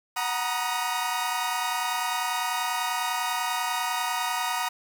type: chord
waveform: sawtooth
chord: B major seventh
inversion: second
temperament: equal with one note detuned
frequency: 740 / 932.3 / 962.4 / 1244.5 Hz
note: F#5 / A#5 / B5 / D#6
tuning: 0 / 0 / -45 / 0 cents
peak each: -28 dBFS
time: 0.16-4.69 s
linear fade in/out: 10 ms
effects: 8-bit